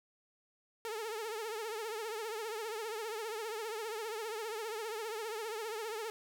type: tone with vibrato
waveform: sawtooth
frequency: 440 Hz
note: A4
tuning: in tune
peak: -34 dBFS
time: 0.85-6.1 s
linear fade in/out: 0 ms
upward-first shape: triangle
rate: 15 Hz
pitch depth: 120 cents each way
effects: none